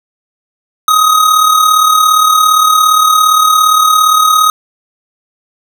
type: tone with amplitude modulation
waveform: square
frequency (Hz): 1257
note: D#6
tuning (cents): +17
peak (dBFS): -4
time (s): 0.88-4.5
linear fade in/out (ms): 2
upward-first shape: sine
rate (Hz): 37.4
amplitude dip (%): 50
effects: none